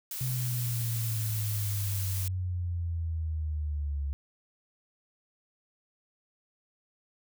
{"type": "noise", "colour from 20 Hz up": "blue", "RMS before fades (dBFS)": -37, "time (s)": [0.11, 2.28], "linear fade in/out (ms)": 2}
{"type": "exponential sweep", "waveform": "sine", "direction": "down", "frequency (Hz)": [128.8, 69.5], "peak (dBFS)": -29, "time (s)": [0.21, 4.13], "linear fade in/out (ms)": 0}
{"effects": []}